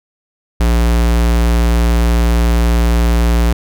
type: tone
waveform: square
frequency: 58.3 Hz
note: A#1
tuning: 1 cent sharp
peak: -10 dBFS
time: 0.6-3.53 s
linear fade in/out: 5 ms
effects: none